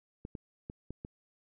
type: clicks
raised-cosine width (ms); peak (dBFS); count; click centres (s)
3; -28; 5; 0.251 / 0.352 / 0.699 / 0.906 / 1.049
effects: none